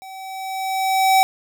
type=tone with level ramp; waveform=square; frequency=765 Hz; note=G5; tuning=42 cents flat; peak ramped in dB=-36 to -11 dBFS; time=0.02-1.23 s; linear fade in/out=0 ms; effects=none